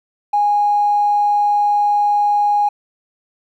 triangle tone, 825 Hz, G#5, 12 cents flat, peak -8 dBFS, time 0.33-2.69 s, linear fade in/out 10 ms, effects tanh soft clip ceiling -10 dBFS

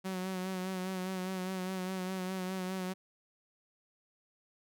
sawtooth tone with vibrato, 186.3 Hz, F#3, 12 cents sharp, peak -31 dBFS, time 0.04-2.94 s, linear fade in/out 20 ms, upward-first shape sine, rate 4.9 Hz, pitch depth 34 cents each way, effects none

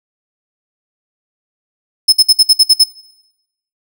40% pulse tone bursts, 5200 Hz, E8, 24 cents flat, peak -3 dBFS, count 8, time 2.08-2.84 s, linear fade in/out 10 ms, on 46 ms, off 56 ms, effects noise-tail reverb RT60 0.9 s tail -21 dB re dry

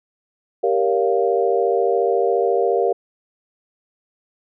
sine chord, G half-diminished seventh, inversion none, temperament equal with one note detuned, 392 / 466.2 / 563.4 / 698.5 Hz, G4 / Bb4 / Db5 / F5, 0 / 0 / +28 / 0 cents, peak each -20 / -19 / -24 / -22 dBFS, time 0.63-2.93 s, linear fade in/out 10 ms, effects none

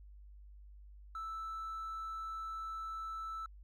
triangle tone, 1318.5 Hz, E6, in tune, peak -37 dBFS, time 1.15-3.46 s, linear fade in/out 2 ms, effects tanh soft clip ceiling -35 dBFS + added 50 Hz sine -52 dBFS peak until 3.63 s

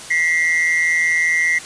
triangle tone pair together, 1934 / 2099 Hz, B6 / C7, -37 / +5 cents, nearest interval minor second, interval 142 cents, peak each -15 / -16 dBFS, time 0.1-1.59 s, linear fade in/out 10 ms, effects white hiss -34 dBFS RMS until 1.65 s + resampled to 22050 Hz

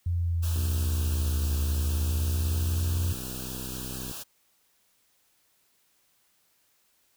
sine linear two-way sweep, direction down then up, 87.31 to 74.4 to 87.31 Hz, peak -24 dBFS, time 0.06-3.13 s, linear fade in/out 5 ms, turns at 1.59 s
white band-stop noise, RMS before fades -39 dBFS, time 0.42-4.24 s, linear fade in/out 20 ms, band 1700 to 2500 Hz, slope 96 dB/octave
click train, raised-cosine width 3 ms, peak -27 dBFS, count 228, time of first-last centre 0.56-4.112 s, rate 63.9 Hz
effects white hiss -68 dBFS RMS until 7.16 s

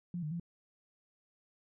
sine tone with pitch steps, 175.1 / 151.8 / 170.8 Hz, F3 / D#3 / F3, +5 / -42 / -38 cents, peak -35 dBFS, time 0.14-0.398 s, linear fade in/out 2 ms, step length 86 ms, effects none

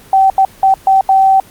sine tone bursts at uneven times, 771 Hz, G5, 29 cents flat, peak -5 dBFS, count 5, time 0.13-0.3 / 0.38-0.45 / 0.63-0.74 / 0.87-1.01 / 1.09-1.4 s, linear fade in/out 2 ms, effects pink hiss -40 dBFS RMS until 1.5 s + Opus 24 kbps

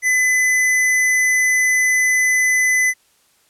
square tone, 2012 Hz, B6, 32 cents sharp, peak -14 dBFS, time 0.02-2.94 s, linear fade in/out 50 ms, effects white hiss -58 dBFS RMS until 3.49 s + low-pass 12000 Hz 12 dB/octave

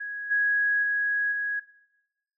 sine tone with level steps, 1661.2 Hz, G#6, in tune, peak -31 / -20 / -22 / -25 dBFS, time 0-1.6 s, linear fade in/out 10 ms, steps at 0.3 / 0.82 / 1.31 s, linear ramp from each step 20 ms, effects noise-tail reverb RT60 0.9 s tail -18 dB re dry

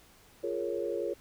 sine chord, Bb minor seventh, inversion second, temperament equal, 349.2 / 415.3 / 466.2 / 554.4 Hz, F4 / Ab4 / Bb4 / Db5, 0 / 0 / 0 / 0 cents, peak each -36 / -36 / -36 / -36 dBFS, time 0.43-1.14 s, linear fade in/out 10 ms, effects pink hiss -59 dBFS RMS until 1.2 s

